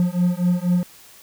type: beating tone pair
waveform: triangle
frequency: 175.9 / 180 Hz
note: F3 / F#3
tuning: +13 / -47 cents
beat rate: 4.1 Hz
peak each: -18 dBFS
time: 0-0.83 s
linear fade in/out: 0 ms
effects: white hiss -47 dBFS RMS until 1.22 s